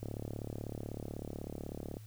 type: click train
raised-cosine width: 2 ms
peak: -27 dBFS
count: 71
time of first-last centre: 0.03-1.969 s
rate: 36.1 Hz
effects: added 108 Hz sine -48 dBFS peak until 2.06 s + white hiss -63 dBFS RMS until 2.06 s